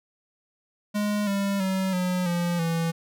square tone with pitch steps, 207.7 / 198.55 / 189.8 / 181.44 / 173.45 / 165.81 Hz, G#3 / G3 / F#3 / F#3 / F3 / E3, 0 / +22 / +44 / -34 / -12 / +10 cents, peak -24 dBFS, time 0.94-2.92 s, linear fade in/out 20 ms, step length 330 ms, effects none

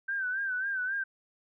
sine tone with vibrato, 1547 Hz, G6, 23 cents flat, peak -29 dBFS, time 0.08-1.04 s, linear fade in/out 10 ms, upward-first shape sine, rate 3.7 Hz, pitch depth 78 cents each way, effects none

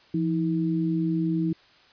sine tone pair together, 169.91 / 320.5 Hz, F3 / E4, -47 / -49 cents, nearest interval major seventh, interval 1098 cents, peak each -25 dBFS, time 0.14-1.53 s, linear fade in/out 5 ms, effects white hiss -56 dBFS RMS until 1.92 s + resampled to 11025 Hz

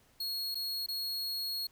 45% pulse tone with dropouts, 4312 Hz, C#8, 49 cents flat, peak -33 dBFS, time 0.2-1.67 s, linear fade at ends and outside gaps 5 ms, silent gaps 0.546-0.553 / 0.863-0.885 s, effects pink hiss -66 dBFS RMS until 1.71 s

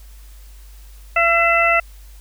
harmonic tone with a mistuned harmonic, 676 Hz, E5, 43 cents sharp, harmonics 1 / 2 / 3 / 4, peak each -18 / -18 / -18 / -18 dBFS, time 1.16-1.8 s, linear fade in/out 5 ms, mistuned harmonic 4, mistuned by -32 cents, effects added 50 Hz sine -38 dBFS peak until 2.2 s + white hiss -51 dBFS RMS until 2.2 s

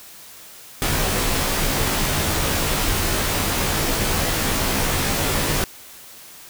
pink noise with comb filter, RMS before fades -21 dBFS, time 0.82-5.64 s, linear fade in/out 0 ms, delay 17 ms, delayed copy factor -1, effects white hiss -42 dBFS RMS until 6.49 s

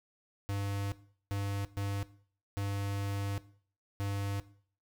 square tone bursts at uneven times, 99.9 Hz, G2, 33 cents sharp, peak -33 dBFS, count 5, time 0.49-0.92 / 1.31-1.65 / 1.77-2.03 / 2.57-3.38 / 4-4.4 s, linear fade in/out 0 ms, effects noise-tail reverb RT60 0.5 s tail -17 dB re dry

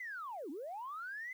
sine linear two-way sweep, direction down then up, 2066 to 256.6 to 2066 Hz, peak -40 dBFS, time 0-1.33 s, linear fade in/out 5 ms, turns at 0.5 s, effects tanh soft clip ceiling -36 dBFS + 11-bit

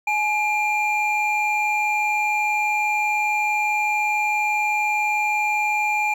triangle tone pair together, 844.6 / 2389 Hz, G#5 / D7, +29 / +29 cents, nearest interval octave + tritone, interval 1800 cents, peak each -20 dBFS, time 0.07-6.14 s, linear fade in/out 5 ms, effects none

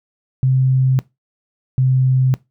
sine tone pair in turn, 130.81 / 129.98 Hz, C3 / C3, 0 / -11 cents, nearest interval unison, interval 11 cents, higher first, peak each -11 / -11 dBFS, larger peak neither, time 0.43-0.99 / 1.78-2.34 s, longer neither, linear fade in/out 0 ms, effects noise-tail reverb RT60 0.2 s tail -20 dB re dry

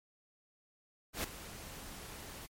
pink noise with ADSR envelope, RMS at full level -34 dBFS, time 1.13-2.47 s, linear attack 110 ms, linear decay 5 ms, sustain -14 dB, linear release 19 ms, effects MP3 64 kbps

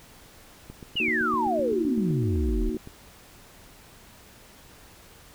click train, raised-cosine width 3 ms, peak -27 dBFS, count 18, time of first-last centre 0.7-2.874 s, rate 7.82 Hz
sine exponential sweep, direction down, 2987 to 34.65 Hz, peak -23 dBFS, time 0.96-2.7 s, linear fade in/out 10 ms
sine chord, D# minor, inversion second, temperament equal, 233.1 / 311.1 / 370 Hz, A#3 / D#4 / F#4, 0 / 0 / 0 cents, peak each -31 / -32 / -32 dBFS, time 1-2.77 s, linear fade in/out 2 ms
effects pink hiss -51 dBFS RMS until 5.34 s

